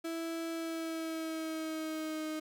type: tone with pitch glide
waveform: 35% pulse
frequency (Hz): 329.6 to 311.1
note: E4 to D#4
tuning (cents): 0 to 0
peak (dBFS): -34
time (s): 0.04-2.4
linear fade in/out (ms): 10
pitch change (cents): -100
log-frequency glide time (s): 0.52-2.26
effects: none